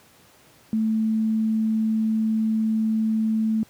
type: tone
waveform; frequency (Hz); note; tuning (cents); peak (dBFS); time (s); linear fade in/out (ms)
sine; 220; A3; 0; -19; 0.73-3.63; 0
effects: pink hiss -54 dBFS RMS until 3.69 s + high-pass 100 Hz 12 dB/octave